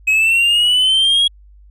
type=linear sweep; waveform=triangle; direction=up; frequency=2539 to 3322 Hz; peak=-9 dBFS; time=0.07-1.28 s; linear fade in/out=10 ms; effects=added 50 Hz sine -41 dBFS peak until 1.7 s + resampled to 32000 Hz